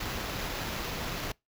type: noise with sample-and-hold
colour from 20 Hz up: pink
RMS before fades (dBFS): -35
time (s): 0-1.32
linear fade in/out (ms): 5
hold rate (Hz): 8820
effects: noise-tail reverb RT60 0.2 s tail -25 dB re dry